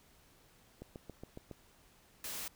click train, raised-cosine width 2 ms, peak -32 dBFS, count 6, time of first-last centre 0.82-1.513 s, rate 7.22 Hz
white noise, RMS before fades -42 dBFS, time 2.24-2.48 s, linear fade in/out 2 ms
effects pink hiss -65 dBFS RMS until 2.55 s

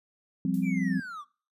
sine chord, F suspended second, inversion none, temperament equal with one note detuned, 174.61 / 196 / 260.9 Hz, F3 / G3 / C4, 0 / 0 / -5 cents, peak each -29 dBFS, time 0.45-1 s, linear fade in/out 2 ms
violet noise with exponential decay, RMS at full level -45 dBFS, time 0.54-0.83 s, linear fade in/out 1 ms, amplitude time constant 63 ms
triangle linear sweep, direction down, 2416 to 1100 Hz, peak -35 dBFS, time 0.62-1.25 s, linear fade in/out 50 ms
effects noise-tail reverb RT60 0.4 s tail -23 dB re dry + resampled to 32000 Hz

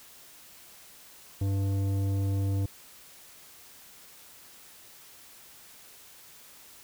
triangle tone with tanh clipping, 98.1 Hz, G2, 2 cents sharp, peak -27 dBFS, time 1.41-2.66 s, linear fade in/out 5 ms, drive 16 dB, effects white hiss -52 dBFS RMS until 6.83 s

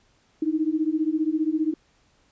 sine beating tone pair, 305.7 / 320.7 Hz, D#4 / E4, -30 / -48 cents, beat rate 15 Hz, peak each -24 dBFS, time 0.42-1.74 s, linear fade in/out 5 ms, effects pink hiss -63 dBFS RMS until 2.31 s + resampled to 16000 Hz

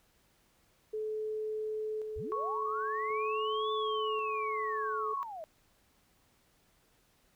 sine tone with tremolo, 431.7 Hz, A4, 33 cents flat, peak -33 dBFS, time 0.93-5.14 s, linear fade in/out 10 ms, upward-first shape square, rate 0.46 Hz, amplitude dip 35%
sine linear two-way sweep, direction up then down, 35.76 to 3520 to 607 Hz, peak -40 dBFS, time 2.16-5.44 s, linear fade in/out 0 ms, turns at 3.72 s
sine tone, 1108.7 Hz, C#6, in tune, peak -33 dBFS, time 2.32-5.23 s, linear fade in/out 0 ms
effects pink hiss -69 dBFS RMS until 7.35 s

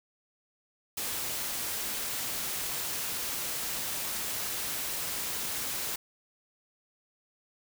white noise, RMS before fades -34 dBFS, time 0.97-5.96 s, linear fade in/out 5 ms, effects none

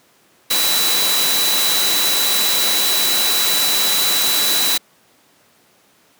sine tone in noise, 3951 Hz, B7, in tune, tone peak -18 dBFS, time 0.5-4.78 s, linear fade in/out 10 ms, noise white, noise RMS -18 dBFS, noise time 0.5-4.78 s, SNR -3 dB, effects pink hiss -54 dBFS RMS until 6.19 s + high-pass 200 Hz 12 dB/octave

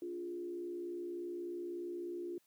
sine tone with frequency modulation, 349.2 Hz, F4, in tune, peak -39 dBFS, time 0.02-2.38 s, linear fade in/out 2 ms, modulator 63.4 Hz, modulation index 0.56, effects white hiss -74 dBFS RMS until 2.46 s + high-pass 100 Hz 12 dB/octave

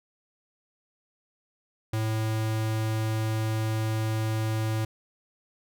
square tone, 110 Hz, A2, in tune, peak -26 dBFS, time 1.93-4.85 s, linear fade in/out 5 ms, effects none

